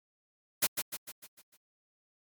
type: noise with echo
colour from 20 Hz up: white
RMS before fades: -26 dBFS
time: 0.62-0.67 s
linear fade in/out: 10 ms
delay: 150 ms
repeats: 6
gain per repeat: -6 dB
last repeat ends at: 1.57 s
effects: MP3 96 kbps